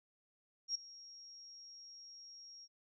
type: tone with ADSR envelope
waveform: sine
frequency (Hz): 5590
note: F8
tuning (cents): +1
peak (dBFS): -32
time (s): 0.68-2.68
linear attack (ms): 70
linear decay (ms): 8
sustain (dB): -20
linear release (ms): 44
effects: none